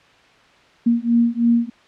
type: beating tone pair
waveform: sine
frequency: 233.2 / 236.3 Hz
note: A#3 / A#3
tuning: +1 / +24 cents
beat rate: 3.1 Hz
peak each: -17 dBFS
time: 0.86-1.7 s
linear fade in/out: 10 ms
effects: white hiss -51 dBFS RMS until 1.87 s + low-pass 3000 Hz 12 dB/octave